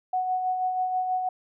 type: tone with tremolo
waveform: sine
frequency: 740 Hz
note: F#5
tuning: in tune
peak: -22 dBFS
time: 0.13-1.29 s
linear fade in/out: 5 ms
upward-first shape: sine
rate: 6.2 Hz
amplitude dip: 40%
effects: none